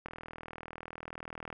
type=click train; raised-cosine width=0.5 ms; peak=-26 dBFS; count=60; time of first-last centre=0.06-1.528 s; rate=40.2 Hz; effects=none